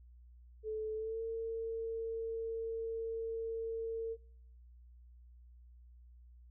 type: tone with pitch glide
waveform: sine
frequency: 434.8 to 453 Hz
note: A4 to A#4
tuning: -21 to -50 cents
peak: -36 dBFS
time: 0.63-4.17 s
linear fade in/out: 50 ms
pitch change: +71 cents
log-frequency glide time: 0.95-1.21 s
effects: noise-tail reverb RT60 0.7 s tail -26 dB re dry + added 60 Hz sine -55 dBFS peak until 6.5 s